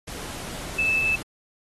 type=tone in noise; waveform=sine; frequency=2625 Hz; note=E7; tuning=8 cents flat; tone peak=-20 dBFS; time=0.78-1.16 s; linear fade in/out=10 ms; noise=pink; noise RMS=-36 dBFS; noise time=0.07-1.23 s; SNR=+13 dB; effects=AAC 32 kbps